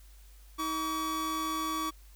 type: tone pair together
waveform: 45% pulse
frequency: 316.9 / 1138.5 Hz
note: D#4 / C#6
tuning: +32 / +46 cents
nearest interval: octave + minor seventh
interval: 2214 cents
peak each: -36 / -32 dBFS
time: 0.58-1.91 s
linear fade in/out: 20 ms
effects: added 50 Hz sine -51 dBFS peak until 2.15 s + white hiss -62 dBFS RMS until 2.15 s